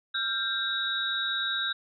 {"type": "tone cluster", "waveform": "sine", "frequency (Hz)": [1375, 1575, 3571, 3816], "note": ["F6", "G6", "A7", "A#7"], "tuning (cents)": [-27, 8, 25, 40], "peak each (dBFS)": [-36, -31, -37, -30], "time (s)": [0.14, 1.73], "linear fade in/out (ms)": 10, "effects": []}